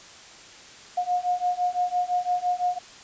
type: beating tone pair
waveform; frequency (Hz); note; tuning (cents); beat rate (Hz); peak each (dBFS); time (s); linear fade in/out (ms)
sine; 715 / 720.9; F5 / F#5; +41 / -45; 5.9; -26 / -25; 0.97-2.79; 10
effects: white hiss -46 dBFS RMS until 3.03 s + resampled to 16000 Hz